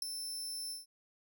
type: tone with ADSR envelope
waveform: 25% pulse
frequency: 5320 Hz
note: E8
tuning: 15 cents sharp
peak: -23 dBFS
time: 0.02-0.86 s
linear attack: 4 ms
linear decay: 4 ms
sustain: -11 dB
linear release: 150 ms
effects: none